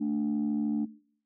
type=tone pair together; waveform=sine; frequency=220.1 / 293.5 Hz; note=A3 / D4; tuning=+1 / -1 cents; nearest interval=perfect fourth; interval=498 cents; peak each=-28 / -28 dBFS; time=0-0.86 s; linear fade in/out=20 ms; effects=noise-tail reverb RT60 0.6 s tail -21 dB re dry + tanh soft clip ceiling -22 dBFS